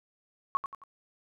sine tone with echo, 1105 Hz, C#6, 6 cents flat, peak -23 dBFS, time 0.55-0.57 s, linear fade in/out 0 ms, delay 89 ms, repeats 3, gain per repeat -8 dB, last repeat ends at 0.837 s, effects none

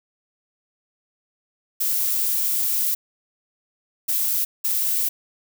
violet noise bursts at uneven times, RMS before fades -22 dBFS, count 3, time 1.8-2.95 / 4.08-4.45 / 4.64-5.09 s, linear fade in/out 10 ms, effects none

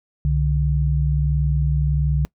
sine tone pair together, 65.41 / 146.84 Hz, C2 / D3, 0 / 0 cents, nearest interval octave + major second, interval 1400 cents, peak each -19 dBFS, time 0.25-2.25 s, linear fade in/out 0 ms, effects noise-tail reverb RT60 0.1 s tail -24 dB re dry

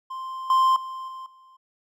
triangle tone with level steps, 1046.5 Hz, C6, in tune, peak -29 / -14 / -30 / -33 / -48 dBFS, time 0.1-1.57 s, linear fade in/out 10 ms, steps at 0.5 / 0.76 / 1.08 / 1.26 s, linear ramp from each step 2 ms, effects none

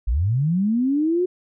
sine linear sweep, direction up, 47.42 to 370 Hz, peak -17 dBFS, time 0.07-1.26 s, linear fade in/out 10 ms, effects none

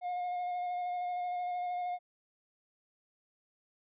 triangle tone with vibrato, 716 Hz, F5, 43 cents sharp, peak -31 dBFS, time 0.01-1.99 s, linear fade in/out 50 ms, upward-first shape square, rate 13 Hz, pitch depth 13 cents each way, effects resampled to 8000 Hz

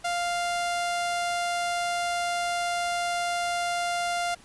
sawtooth tone, 698 Hz, F5, 1 cent flat, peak -22 dBFS, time 0.04-4.35 s, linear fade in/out 10 ms, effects pink hiss -53 dBFS RMS until 4.44 s + resampled to 24000 Hz

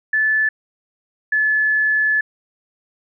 sine tone pair in turn, 1740 / 1725 Hz, A6 / A6, -20 / -35 cents, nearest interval unison, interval 15 cents, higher first, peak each -14 dBFS, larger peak neither, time 0.13-0.49 / 1.32-2.21 s, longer second, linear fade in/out 5 ms, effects none

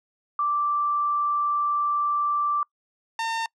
sine / sawtooth tone pair in turn, 1172 / 907.8 Hz, D6 / A#5, -4 / -46 cents, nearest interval major third, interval 442 cents, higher first, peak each -21 dBFS, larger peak neither, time 0.39-2.63 / 3.19-3.46 s, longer first, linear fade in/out 2 ms, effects noise-tail reverb RT60 0.1 s tail -25 dB re dry + low-pass 6000 Hz 12 dB/octave

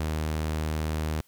sawtooth tone, 77.78 Hz, D#2, in tune, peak -23 dBFS, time 0-1.21 s, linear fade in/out 0 ms, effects white hiss -63 dBFS RMS until 1.27 s

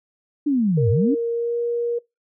sine linear two-way sweep, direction down then up, 302.8 to 93.5 to 302.8 Hz, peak -16 dBFS, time 0.46-1.15 s, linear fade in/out 10 ms, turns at 0.9 s
sine tone with pitch glide, 466.2 to 473.3 Hz, A#4 to A#4, 0 to +26 cents, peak -20 dBFS, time 0.77-1.99 s, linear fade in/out 10 ms, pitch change +26 cents, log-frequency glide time 1.3-1.58 s
effects noise-tail reverb RT60 0.2 s tail -23 dB re dry

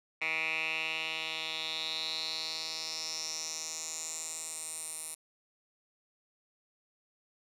10% pulse tone with band-pass filter sweep, 159.4 Hz, D#3, 42 cents sharp, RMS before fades -37 dBFS, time 0.21-5.15 s, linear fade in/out 10 ms, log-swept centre 2300 to 9700 Hz, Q 5.1, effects none

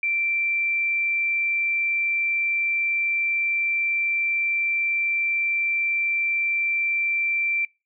sine tone, 2349 Hz, D7, in tune, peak -21 dBFS, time 0.03-7.65 s, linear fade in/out 2 ms, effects noise-tail reverb RT60 0.3 s tail -26 dB re dry

